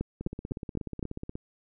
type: two click trains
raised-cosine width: 3 ms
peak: -23 / -17 dBFS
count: 20 / 5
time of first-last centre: 0.21-1.355 / 0.01-1.028 s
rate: 16.6 / 3.93 Hz
effects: none